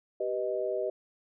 sine chord, G augmented, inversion none, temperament equal with one note detuned, 387.9 / 493.9 / 622.3 Hz, G4 / B4 / D#5, -18 / 0 / 0 cents, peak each -33 / -34 / -32 dBFS, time 0.2-0.9 s, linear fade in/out 5 ms, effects none

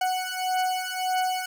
40% pulse beating tone pair, 740 / 741.7 Hz, F#5 / F#5, 0 / +4 cents, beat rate 1.7 Hz, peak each -27 dBFS, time 0.01-1.46 s, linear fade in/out 5 ms, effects none

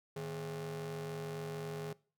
40% pulse ring-modulated tone, 130.81 Hz, C3, in tune, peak -35 dBFS, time 0.16-1.93 s, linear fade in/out 5 ms, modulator 285 Hz, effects noise-tail reverb RT60 0.4 s tail -22 dB re dry + high-pass 80 Hz 12 dB/octave

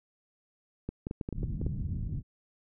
clicks, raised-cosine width 3 ms, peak -21 dBFS, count 9, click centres 0.89 / 1.069 / 1.111 / 1.212 / 1.289 / 1.327 / 1.432 / 1.615 / 1.665 s
white low-pass noise, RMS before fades -34 dBFS, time 1.33-2.23 s, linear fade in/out 50 ms, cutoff 160 Hz, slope 24 dB/octave
effects none

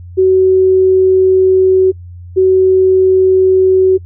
sine tone pair in turn, 375.9 / 375.9 Hz, F#4 / F#4, +27 / +27 cents, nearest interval unison, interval 0 cents, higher neither, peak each -5 dBFS, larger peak neither, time 0.17-1.92 / 2.36-3.98 s, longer first, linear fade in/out 20 ms, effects noise-tail reverb RT60 0.1 s tail -25 dB re dry + added 88 Hz sine -28 dBFS peak until 4.05 s

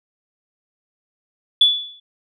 sine tone with exponential decay, 3443 Hz, A7, 38 cents flat, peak -6 dBFS, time 1.61-2 s, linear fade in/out 5 ms, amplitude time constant 83 ms, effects tanh soft clip ceiling -2 dBFS

